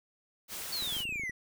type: noise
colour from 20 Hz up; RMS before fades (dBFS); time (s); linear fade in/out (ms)
white; -40; 0.48-1.05; 50
type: exponential sweep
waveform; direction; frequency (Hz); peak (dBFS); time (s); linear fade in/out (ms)
triangle; down; 4527 to 1921; -32; 0.72-1.31; 10
type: clicks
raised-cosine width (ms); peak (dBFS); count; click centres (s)
3; -34; 12; 0.824 / 0.875 / 0.925 / 0.967 / 1.005 / 1.054 / 1.092 / 1.125 / 1.158 / 1.197 / 1.236 / 1.296
effects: none